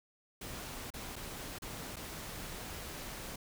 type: noise with dropouts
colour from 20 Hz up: pink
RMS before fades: -44 dBFS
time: 0.41-3.36 s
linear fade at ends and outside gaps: 5 ms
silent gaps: 0.904-0.938 / 1.158-1.162 / 1.586-1.62 / 1.96-1.966 s
effects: none